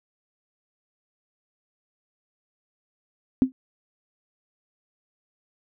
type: tone with exponential decay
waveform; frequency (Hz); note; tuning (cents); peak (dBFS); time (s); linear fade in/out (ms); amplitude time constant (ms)
sine; 260; C4; -11; -10; 3.42-3.52; 0; 20
effects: none